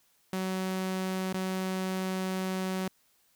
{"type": "tone with dropouts", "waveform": "sawtooth", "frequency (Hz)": 187.6, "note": "F#3", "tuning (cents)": 24, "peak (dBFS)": -26, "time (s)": [0.33, 2.88], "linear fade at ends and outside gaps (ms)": 2, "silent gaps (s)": [1.329, 1.342], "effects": ["white hiss -68 dBFS RMS until 3.35 s"]}